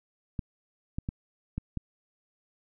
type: clicks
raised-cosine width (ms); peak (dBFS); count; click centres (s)
5; -19; 5; 0.392 / 0.985 / 1.089 / 1.58 / 1.773
effects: none